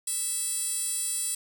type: tone with high-pass filter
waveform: 10% pulse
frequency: 659.3 Hz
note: E5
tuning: in tune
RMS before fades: -30 dBFS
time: 0.07-1.35 s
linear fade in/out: 5 ms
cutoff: 7800 Hz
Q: 3.2
effects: 10-bit